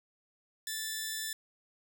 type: tone pair together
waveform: 10% pulse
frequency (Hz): 1760 / 3951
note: A6 / B7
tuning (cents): 0 / 0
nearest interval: octave + major second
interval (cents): 1400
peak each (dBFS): -27 / -35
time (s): 0.67-1.33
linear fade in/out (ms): 2
effects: none